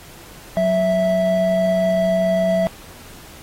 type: tone pair together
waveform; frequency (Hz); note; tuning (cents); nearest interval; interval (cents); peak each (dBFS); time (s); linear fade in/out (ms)
triangle; 184.76 / 658; F#3 / E5; -2 / -3; octave + minor seventh; 2199; -19 / -14; 0.57-2.67; 0
effects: pink hiss -42 dBFS RMS until 3.42 s + AAC 48 kbps